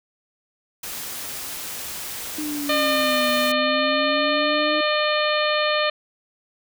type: noise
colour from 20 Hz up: white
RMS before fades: -32 dBFS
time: 0.83-3.52 s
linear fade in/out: 5 ms
type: exponential two-way sweep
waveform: sine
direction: down then up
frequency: 306.1 to 246.3 to 306.1 Hz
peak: -26 dBFS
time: 2.38-4.81 s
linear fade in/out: 5 ms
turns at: 3.3 s
type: harmonic tone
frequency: 604 Hz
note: D5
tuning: 48 cents sharp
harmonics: 1 / 2 / 3 / 4 / 5 / 6 / 7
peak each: -22 / -25 / -27 / -28 / -29 / -30 / -30 dBFS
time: 2.69-5.9 s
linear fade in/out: 5 ms
effects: none